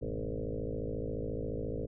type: tone with frequency modulation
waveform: sine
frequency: 200 Hz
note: G3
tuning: 35 cents sharp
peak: -33 dBFS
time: 0.01-1.87 s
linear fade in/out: 20 ms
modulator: 54.3 Hz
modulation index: 6.1
effects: none